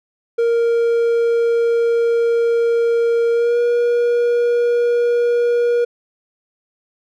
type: tone with pitch glide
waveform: triangle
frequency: 466.2 to 477.6 Hz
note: A#4 to A#4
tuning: 0 to +42 cents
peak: -11 dBFS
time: 0.38-5.85 s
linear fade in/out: 10 ms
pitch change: +42 cents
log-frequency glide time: 3.32-3.59 s
effects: none